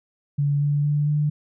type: tone with pitch steps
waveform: sine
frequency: 143.5 / 145.25 / 147.02 / 148.82 Hz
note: D3 / D3 / D3 / D3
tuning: -40 / -19 / +2 / +23 cents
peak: -18 dBFS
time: 0.38-1.3 s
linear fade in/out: 10 ms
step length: 230 ms
effects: none